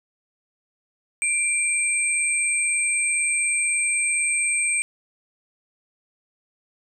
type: tone pair together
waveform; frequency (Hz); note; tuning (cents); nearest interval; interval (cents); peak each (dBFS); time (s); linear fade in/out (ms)
sine; 2357 / 8286; D7 / C9; +6 / -18; octave + minor seventh; 2176; -23 / -22; 1.22-4.82; 0
effects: none